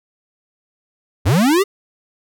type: linear sweep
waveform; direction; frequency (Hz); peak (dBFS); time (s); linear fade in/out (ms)
square; up; 73.42 to 415.3; -12; 1.25-1.64; 20
effects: none